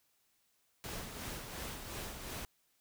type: noise with tremolo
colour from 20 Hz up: pink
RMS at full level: -42 dBFS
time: 0.84-2.45 s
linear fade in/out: 0 ms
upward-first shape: sine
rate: 2.8 Hz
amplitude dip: 45%
effects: white hiss -75 dBFS RMS until 2.8 s